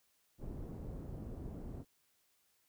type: low-pass noise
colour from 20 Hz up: pink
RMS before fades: -45 dBFS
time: 0.38-1.85 s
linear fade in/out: 50 ms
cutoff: 380 Hz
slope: 12 dB/octave
effects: white hiss -75 dBFS RMS until 2.68 s